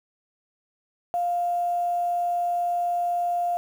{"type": "tone with quantisation", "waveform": "sine", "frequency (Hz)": 701, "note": "F5", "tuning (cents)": 6, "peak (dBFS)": -22, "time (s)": [1.14, 3.57], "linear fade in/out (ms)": 0, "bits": 8, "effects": []}